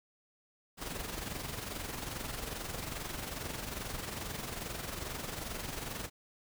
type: noise with amplitude modulation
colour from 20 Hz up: pink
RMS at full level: -38 dBFS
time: 0.77-6.1 s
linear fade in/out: 50 ms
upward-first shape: sine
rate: 22.4 Hz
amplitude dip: 55%
effects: none